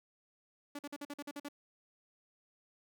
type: tone bursts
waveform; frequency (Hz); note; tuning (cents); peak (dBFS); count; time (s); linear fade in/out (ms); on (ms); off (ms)
sawtooth; 288.4; D4; -31; -37; 9; 0.75-1.486; 5; 40; 47
effects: none